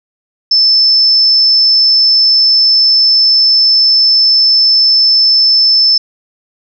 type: tone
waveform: sine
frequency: 5274 Hz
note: E8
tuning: in tune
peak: -5 dBFS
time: 0.51-5.98 s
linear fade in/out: 5 ms
effects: none